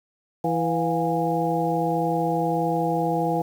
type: harmonic tone with a mistuned harmonic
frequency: 164.81 Hz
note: E3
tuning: in tune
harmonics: 1 / 2 / 3 / 4 / 5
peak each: -27 / -27 / -27 / -27 / -27 dBFS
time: 0.44-3.42 s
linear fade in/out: 5 ms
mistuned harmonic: 4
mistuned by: +110 cents
effects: 8-bit